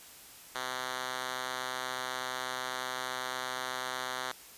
5% pulse tone with band-pass filter, 128.1 Hz, C3, 36 cents flat, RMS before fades -37 dBFS, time 0.55-4.32 s, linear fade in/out 2 ms, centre 2800 Hz, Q 0.51, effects white hiss -52 dBFS RMS until 4.57 s + resampled to 32000 Hz

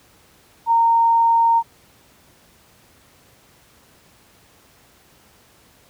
sine tone, 922 Hz, A#5, 19 cents flat, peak -12 dBFS, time 0.66-1.63 s, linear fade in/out 50 ms, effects pink hiss -53 dBFS RMS until 5.89 s + high-pass 60 Hz 12 dB/octave

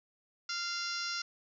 harmonic tone, 694 Hz, F5, 11 cents flat, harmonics 2 / 3 / 4 / 5 / 6 / 7 / 8 / 9 / 10, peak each -39 / -45 / -46 / -48 / -43 / -41 / -40 / -50 / -53 dBFS, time 0.49-1.22 s, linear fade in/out 5 ms, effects none

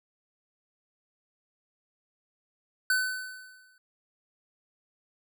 square tone with exponential decay, 1511 Hz, F#6, 36 cents sharp, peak -22 dBFS, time 2.9-3.78 s, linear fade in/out 2 ms, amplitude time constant 190 ms, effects none

